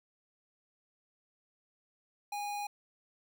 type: tone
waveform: square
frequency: 821 Hz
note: G#5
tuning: 20 cents flat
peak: -36 dBFS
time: 2.32-2.67 s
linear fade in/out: 5 ms
effects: none